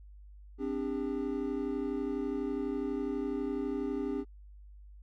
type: chord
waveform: triangle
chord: C suspended second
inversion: none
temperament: equal with one note detuned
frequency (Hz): 261.6 / 293.7 / 401.2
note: C4 / D4 / G4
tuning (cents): 0 / 0 / +40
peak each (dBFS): -34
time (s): 0.58-4.25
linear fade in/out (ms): 50
effects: added 50 Hz sine -49 dBFS peak until 5.02 s